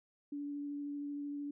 sine tone with vibrato, 287.8 Hz, D4, 35 cents flat, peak -38 dBFS, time 0.32-1.51 s, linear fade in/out 5 ms, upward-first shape sine, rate 13 Hz, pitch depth 9 cents each way, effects none

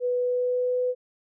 sine tone with pitch glide, 493.8 to 499.8 Hz, B4 to B4, 0 to +21 cents, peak -22 dBFS, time 0-0.95 s, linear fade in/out 50 ms, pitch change +21 cents, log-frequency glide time 0.17-0.82 s, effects none

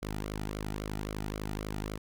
sawtooth tone with flanger, 51.91 Hz, G#1, in tune, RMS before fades -37 dBFS, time 0.02-1.98 s, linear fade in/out 10 ms, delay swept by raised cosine 1.1 to 1.89 ms, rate 3.7 Hz, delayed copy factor -0.7, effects none

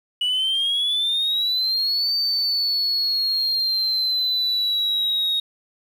sine exponential two-way sweep, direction up then down, 2929 to 4594 to 3747 Hz, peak -17 dBFS, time 0.21-5.4 s, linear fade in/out 5 ms, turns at 2.14 s, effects tanh soft clip ceiling -17 dBFS + 8-bit

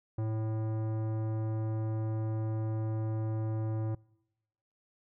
sine tone with tanh clipping, 110 Hz, A2, in tune, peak -32 dBFS, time 0.18-3.95 s, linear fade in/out 5 ms, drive 16 dB, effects noise-tail reverb RT60 1.0 s tail -26 dB re dry

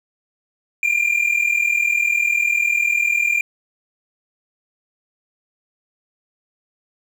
triangle tone pair together, 2378 / 2418 Hz, D7 / D7, +21 / +50 cents, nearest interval unison, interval 29 cents, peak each -17 dBFS, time 0.83-3.41 s, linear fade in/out 2 ms, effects none

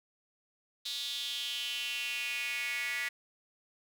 square tone with high-pass filter sweep, 130 Hz, C3, 11 cents flat, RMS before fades -36 dBFS, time 0.85-3.09 s, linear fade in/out 10 ms, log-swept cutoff 3800 to 2000 Hz, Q 5.8, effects none

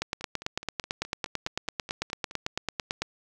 two click trains, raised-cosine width 0.2 ms, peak -24 / -11 dBFS, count 11 / 28, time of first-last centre 0.21-2.311 / 0.02-3.02 s, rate 4.76 / 9 Hz, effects none

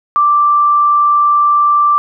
sine tone, 1174.7 Hz, D6, in tune, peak -7 dBFS, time 0.16-1.98 s, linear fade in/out 0 ms, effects none

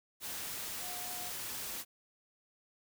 sine tone in noise, 720 Hz, F#5, 47 cents flat, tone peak -48 dBFS, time 0.8-1.33 s, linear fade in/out 50 ms, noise white, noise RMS -41 dBFS, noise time 0.2-1.85 s, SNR -10 dB, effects none

